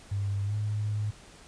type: tone with pitch glide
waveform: sine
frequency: 99.9 to 105.23 Hz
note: G2 to G#2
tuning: +33 to +23 cents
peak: -27 dBFS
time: 0.11-1.11 s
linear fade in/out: 10 ms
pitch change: +90 cents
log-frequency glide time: 0.45-0.54 s
effects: pink hiss -52 dBFS RMS until 1.47 s + resampled to 22050 Hz